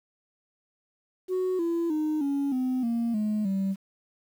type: tone with pitch steps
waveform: sine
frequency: 370 / 337.3 / 307.6 / 280.4 / 255.7 / 233.1 / 212.5 / 193.75 Hz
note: F#4 / E4 / D#4 / C#4 / C4 / A#3 / G#3 / G3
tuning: 0 / +40 / -20 / +20 / -40 / 0 / +40 / -20 cents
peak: -22 dBFS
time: 1.28-3.76 s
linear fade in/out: 50 ms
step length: 310 ms
effects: tanh soft clip ceiling -23 dBFS + 9-bit